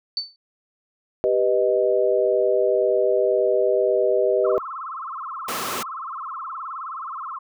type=tone with exponential decay; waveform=sine; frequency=4523 Hz; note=C#8; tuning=34 cents sharp; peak=-19 dBFS; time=0.17-0.36 s; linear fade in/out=1 ms; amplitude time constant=40 ms
type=chord; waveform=sine; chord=G augmented; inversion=none; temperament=equal; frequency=392 / 493.9 / 622.3 Hz; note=G4 / B4 / D#5; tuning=0 / 0 / 0 cents; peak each=-21 dBFS; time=1.24-4.58 s; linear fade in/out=0 ms
type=tone with vibrato; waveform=sine; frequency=1186 Hz; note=D6; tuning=17 cents sharp; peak=-29 dBFS; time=4.44-7.39 s; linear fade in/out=10 ms; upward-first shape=sine; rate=19 Hz; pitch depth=230 cents each way
type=high-pass noise; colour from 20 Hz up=pink; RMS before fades=-29 dBFS; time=5.48-5.83 s; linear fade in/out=5 ms; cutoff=270 Hz; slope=12 dB/octave
effects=none